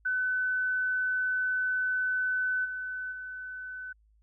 sine tone with level steps, 1508 Hz, F#6, 32 cents sharp, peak -26 / -33 / -37 dBFS, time 0.05-3.93 s, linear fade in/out 10 ms, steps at 2.64 / 3.11 s, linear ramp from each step 20 ms, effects added 53 Hz sine -61 dBFS peak until 4.22 s

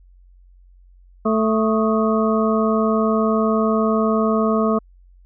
harmonic tone with a mistuned harmonic, 220 Hz, A3, in tune, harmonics 1 / 2 / 3 / 5 / 6, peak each -18 / -21 / -23 / -25 / -26 dBFS, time 1.25-4.79 s, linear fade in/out 10 ms, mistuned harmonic 6, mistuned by -92 cents, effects added 45 Hz sine -46 dBFS peak until 5.25 s

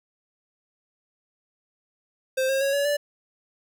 square tone with pitch steps, 523.3 / 537.4 / 551.9 / 566.7 / 582 Hz, C5 / C5 / C#5 / C#5 / D5, 0 / +46 / -8 / +38 / -16 cents, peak -22 dBFS, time 2.37-2.97 s, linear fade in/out 10 ms, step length 120 ms, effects none

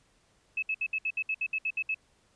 sine tone bursts, 2594 Hz, E7, 28 cents flat, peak -27 dBFS, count 12, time 0.57-1.945 s, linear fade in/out 5 ms, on 55 ms, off 65 ms, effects pink hiss -67 dBFS RMS until 2.35 s + resampled to 22050 Hz

